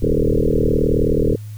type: tone with frequency modulation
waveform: sine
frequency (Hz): 220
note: A3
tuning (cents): 0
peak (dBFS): -13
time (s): 0.02-1.36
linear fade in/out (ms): 10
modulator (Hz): 39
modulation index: 6.8
effects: added 106 Hz sine -29 dBFS peak until 1.57 s + white hiss -50 dBFS RMS until 1.57 s